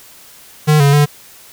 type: tone with pitch steps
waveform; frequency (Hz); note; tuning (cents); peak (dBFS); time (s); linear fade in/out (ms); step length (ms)
square; 152 / 141.4 / 146.4; D#3 / C#3 / D3; -40 / +35 / -5; -8; 0.67-1.06; 20; 130
effects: white hiss -41 dBFS RMS until 1.52 s